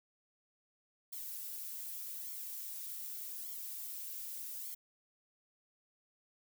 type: noise with flanger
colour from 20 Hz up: violet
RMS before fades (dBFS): -44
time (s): 1.12-4.75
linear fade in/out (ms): 10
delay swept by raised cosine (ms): 0.9 to 5.2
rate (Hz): 0.84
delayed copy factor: +0.9
effects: none